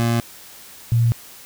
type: tone pair in turn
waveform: 25% pulse / sine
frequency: 116.9 / 116.9 Hz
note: A#2 / A#2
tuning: +5 / +5 cents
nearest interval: unison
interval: 0 cents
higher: neither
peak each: -13 dBFS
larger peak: neither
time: 0-0.2 / 0.92-1.12 s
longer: neither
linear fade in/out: 0 ms
effects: white hiss -42 dBFS RMS until 1.45 s